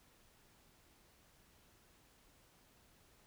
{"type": "silence", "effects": ["pink hiss -68 dBFS RMS until 3.26 s"]}